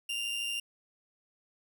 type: tone with amplitude modulation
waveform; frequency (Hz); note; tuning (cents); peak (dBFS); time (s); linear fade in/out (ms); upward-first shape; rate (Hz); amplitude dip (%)
40% pulse; 2794; F7; 0; -29; 0.09-0.6; 5; sine; 113; 45
effects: none